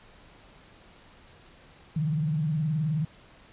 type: tone with vibrato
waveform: sine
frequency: 154 Hz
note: D#3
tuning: 17 cents flat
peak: -24 dBFS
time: 1.96-3.05 s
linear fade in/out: 5 ms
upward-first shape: triangle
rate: 19 Hz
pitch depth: 160 cents each way
effects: pink hiss -54 dBFS RMS until 3.52 s + resampled to 8000 Hz